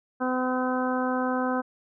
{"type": "harmonic tone", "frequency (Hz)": 254.7, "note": "C4", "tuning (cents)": -46, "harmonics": [1, 2, 3, 4, 5, 6], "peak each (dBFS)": [-27, -30, -32, -33, -34, -35], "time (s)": [0.2, 1.62], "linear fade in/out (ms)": 20, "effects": []}